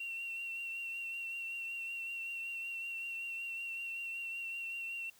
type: tone with vibrato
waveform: sine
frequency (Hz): 2731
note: F7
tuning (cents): -39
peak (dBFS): -37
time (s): 0-5.1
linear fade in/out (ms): 5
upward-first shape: triangle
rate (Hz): 5.3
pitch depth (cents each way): 29
effects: tanh soft clip ceiling -35 dBFS + white hiss -64 dBFS RMS until 5.19 s